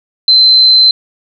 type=tone; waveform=sine; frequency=4081 Hz; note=C8; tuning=44 cents flat; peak=-3 dBFS; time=0.28-0.91 s; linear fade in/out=2 ms; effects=none